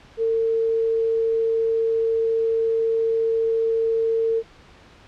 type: tone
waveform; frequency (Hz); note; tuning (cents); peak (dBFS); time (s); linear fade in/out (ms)
sine; 452.4; A4; +48; -18; 0.17-4.43; 50
effects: pink hiss -49 dBFS RMS until 5.07 s + low-pass 4000 Hz 12 dB/octave